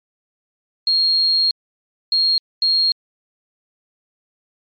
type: tone bursts at uneven times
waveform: sine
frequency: 4255 Hz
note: C8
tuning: 28 cents sharp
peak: -13 dBFS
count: 3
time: 0.87-1.51 / 2.12-2.38 / 2.62-2.92 s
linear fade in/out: 2 ms
effects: MP3 48 kbps

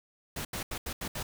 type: noise bursts at uneven times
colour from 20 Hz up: pink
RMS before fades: -36 dBFS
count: 6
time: 0.36-0.45 / 0.53-0.63 / 0.71-0.78 / 0.86-0.93 / 1.01-1.08 / 1.15-1.23 s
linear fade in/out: 5 ms
effects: none

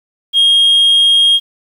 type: tone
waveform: sine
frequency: 3248 Hz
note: G#7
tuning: 39 cents flat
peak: -4 dBFS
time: 0.33-1.4 s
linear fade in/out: 50 ms
effects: tanh soft clip ceiling -5 dBFS + 7-bit

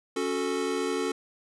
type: chord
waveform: square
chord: F# minor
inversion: second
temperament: equal with one note detuned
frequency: 277.2 / 367.2 / 440 Hz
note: C#4 / F#4 / A4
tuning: 0 / -13 / 0 cents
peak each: -33 / -32 / -31 dBFS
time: 0.16-1.12 s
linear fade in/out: 5 ms
effects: resampled to 24000 Hz

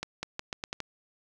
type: accelerating click train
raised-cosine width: 0.2 ms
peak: -16 dBFS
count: 7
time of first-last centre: 0.03-0.803 s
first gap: 200 ms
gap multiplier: 0.82
effects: none

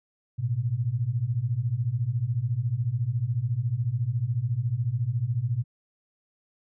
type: beating tone pair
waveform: sine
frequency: 110.9 / 124.9 Hz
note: A2 / B2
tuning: +14 / +20 cents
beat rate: 14 Hz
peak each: -28 / -26 dBFS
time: 0.38-5.64 s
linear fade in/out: 20 ms
effects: none

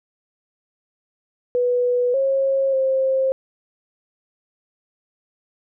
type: tone with pitch steps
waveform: sine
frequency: 491.7 / 541 / 530 Hz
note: B4 / C#5 / C5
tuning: -8 / -42 / +22 cents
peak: -16 dBFS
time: 1.55-3.32 s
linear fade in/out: 0 ms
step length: 590 ms
effects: none

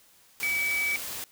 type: tone in noise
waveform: sine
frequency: 2288 Hz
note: D7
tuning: 46 cents flat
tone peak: -25 dBFS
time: 0.43-0.96 s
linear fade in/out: 0 ms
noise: white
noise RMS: -36 dBFS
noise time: 0.4-1.24 s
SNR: +8 dB
effects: white hiss -59 dBFS RMS until 1.31 s

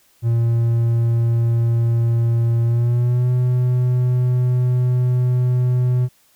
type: tone with pitch glide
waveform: triangle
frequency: 116.54 to 124.9 Hz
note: A#2 to B2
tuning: 0 to +20 cents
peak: -12 dBFS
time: 0.22-6.09 s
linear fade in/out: 50 ms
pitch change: +120 cents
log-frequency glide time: 2.64-3.3 s
effects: white hiss -57 dBFS RMS until 6.35 s

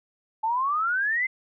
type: exponential sweep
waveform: sine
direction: up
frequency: 863 to 2100 Hz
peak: -22 dBFS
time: 0.43-1.27 s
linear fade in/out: 10 ms
effects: none

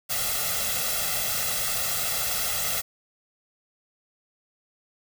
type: noise with comb filter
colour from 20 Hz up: white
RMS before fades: -27 dBFS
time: 0.09-2.82 s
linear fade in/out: 20 ms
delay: 1.5 ms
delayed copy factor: +0.9
effects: none

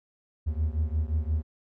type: beating tone pair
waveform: triangle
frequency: 75.3 / 81 Hz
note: D2 / E2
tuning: +44 / -30 cents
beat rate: 5.7 Hz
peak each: -25 / -27 dBFS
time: 0.46-1.43 s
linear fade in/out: 20 ms
effects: none

